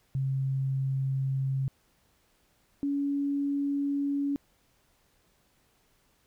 sine tone pair in turn, 134.3 / 282.4 Hz, C3 / C#4, +46 / +32 cents, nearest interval octave + minor second, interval 1286 cents, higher second, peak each -26 dBFS, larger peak neither, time 0.15-1.68 / 2.83-4.36 s, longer neither, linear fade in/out 0 ms, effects pink hiss -68 dBFS RMS until 6.26 s

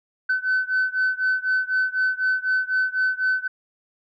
sine beating tone pair, 1515 / 1519 Hz, F#6 / F#6, +40 / +45 cents, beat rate 4 Hz, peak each -21 / -22 dBFS, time 0.29-3.48 s, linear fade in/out 10 ms, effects tanh soft clip ceiling -15 dBFS

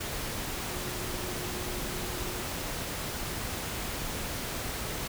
sine tone in noise, 360 Hz, F#4, 47 cents flat, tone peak -42 dBFS, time 0.69-2.42 s, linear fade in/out 10 ms, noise pink, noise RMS -35 dBFS, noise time 0-5.08 s, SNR -10 dB, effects none

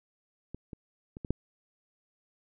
clicks, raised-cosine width 3 ms, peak -26 / -28 / -29 / -24 / -14 dBFS, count 5, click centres 0.546 / 0.732 / 1.169 / 1.248 / 1.306 s, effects none

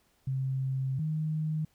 sine tone pair in turn, 132.8 / 155.54 Hz, C3 / D#3, +26 / 0 cents, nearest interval minor third, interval 274 cents, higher second, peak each -28 dBFS, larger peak neither, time 0.27-0.99 / 0.99-1.65 s, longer first, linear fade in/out 5 ms, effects pink hiss -69 dBFS RMS until 1.74 s

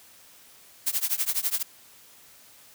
blue noise with tremolo, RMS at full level -23 dBFS, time 0.86-1.63 s, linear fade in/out 10 ms, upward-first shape triangle, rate 12 Hz, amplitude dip 100%, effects white hiss -53 dBFS RMS until 2.74 s + high-pass 60 Hz 12 dB/octave

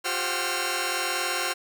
10% pulse tone cluster, 357.9 / 398.8 / 527 / 760 / 1377 Hz, F4 / G4 / C5 / F#5 / F6, +42 / +30 / +12 / +46 / -25 cents, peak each -24 / -28 / -24 / -25 / -22 dBFS, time 0.04-1.54 s, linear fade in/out 20 ms, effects none

